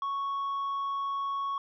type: tone with tanh clipping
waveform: triangle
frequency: 1108.7 Hz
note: C#6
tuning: in tune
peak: -30 dBFS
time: 0.02-1.58 s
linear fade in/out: 2 ms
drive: 7 dB
effects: none